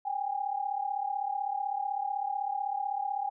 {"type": "tone pair together", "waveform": "sine", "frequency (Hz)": [784, 819.9], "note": ["G5", "G#5"], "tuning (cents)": [0, -22], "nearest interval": "minor second", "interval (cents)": 78, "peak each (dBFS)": [-33, -32], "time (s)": [0.05, 3.3], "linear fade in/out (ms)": 10, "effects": []}